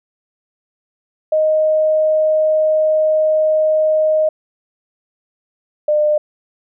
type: tone pair in turn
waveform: sine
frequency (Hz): 622.3 / 601.8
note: D#5 / D5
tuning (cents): 0 / +42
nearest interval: minor second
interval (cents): 58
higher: first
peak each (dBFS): -11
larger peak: neither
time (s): 1.32-4.29 / 5.88-6.18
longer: first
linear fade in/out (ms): 5
effects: none